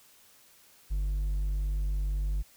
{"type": "tone with hard clipping", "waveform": "sine", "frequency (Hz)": 49, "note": "G1", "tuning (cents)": 0, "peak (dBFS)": -28, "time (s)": [0.9, 2.43], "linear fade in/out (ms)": 20, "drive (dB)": 3, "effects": ["white hiss -59 dBFS RMS until 2.56 s"]}